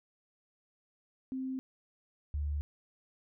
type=tone pair in turn; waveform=sine; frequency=261.6 / 73.2 Hz; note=C4 / D2; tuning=0 / -5 cents; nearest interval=octave + minor seventh; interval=2205 cents; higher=first; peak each=-34 / -31 dBFS; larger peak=second; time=1.32-1.59 / 2.34-2.61 s; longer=neither; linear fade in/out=0 ms; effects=none